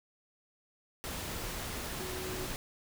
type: tone in noise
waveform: sine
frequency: 370 Hz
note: F#4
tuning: in tune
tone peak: -41 dBFS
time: 2-2.46 s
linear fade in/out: 0 ms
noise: pink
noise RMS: -39 dBFS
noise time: 1.04-2.56 s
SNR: -5 dB
effects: none